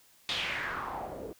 white noise with low-pass filter sweep, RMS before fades -36 dBFS, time 0.29-1.33 s, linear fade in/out 0 ms, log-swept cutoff 3800 to 390 Hz, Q 3.7, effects white hiss -62 dBFS RMS until 1.39 s

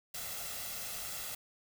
white noise with comb filter, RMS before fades -41 dBFS, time 0.14-1.35 s, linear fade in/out 5 ms, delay 1.5 ms, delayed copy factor +0.6, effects none

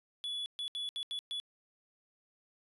triangle tone bursts at uneven times, 3416 Hz, G#7, 48 cents sharp, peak -34 dBFS, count 6, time 0.24-0.46 / 0.59-0.68 / 0.75-0.89 / 0.96-1.03 / 1.11-1.19 / 1.31-1.4 s, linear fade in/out 0 ms, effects resampled to 32000 Hz

